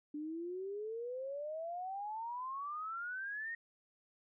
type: exponential sweep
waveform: sine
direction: up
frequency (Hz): 292.5 to 1876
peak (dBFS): -39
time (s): 0.14-3.55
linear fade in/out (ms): 5
effects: none